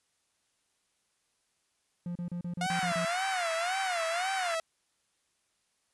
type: tone bursts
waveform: triangle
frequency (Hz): 174.61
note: F3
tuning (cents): 0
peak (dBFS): -31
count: 8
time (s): 2.06-3.05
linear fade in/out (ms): 2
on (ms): 94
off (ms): 34
type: tone with vibrato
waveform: sawtooth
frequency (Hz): 711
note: F5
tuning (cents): +31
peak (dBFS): -26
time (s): 2.61-4.6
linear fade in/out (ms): 2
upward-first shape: sine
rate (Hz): 1.9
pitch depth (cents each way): 150
type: band-pass noise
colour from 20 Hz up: white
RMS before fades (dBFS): -39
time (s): 2.7-4.55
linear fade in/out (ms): 0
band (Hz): 1100 to 2000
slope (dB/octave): 24
effects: white hiss -75 dBFS RMS until 5.93 s + resampled to 24000 Hz